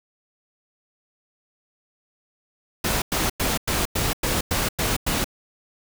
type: noise bursts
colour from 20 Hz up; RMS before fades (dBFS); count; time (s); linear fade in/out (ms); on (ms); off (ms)
pink; -23; 9; 2.84-5.244; 5; 180; 98
effects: none